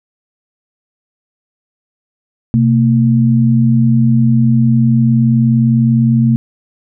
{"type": "tone pair together", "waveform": "sine", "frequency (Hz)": [127.5, 227.2], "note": ["C3", "A#3"], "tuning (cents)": [-44, -44], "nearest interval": "minor seventh", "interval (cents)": 1000, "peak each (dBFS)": -10, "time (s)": [2.54, 6.36], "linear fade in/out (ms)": 0, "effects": []}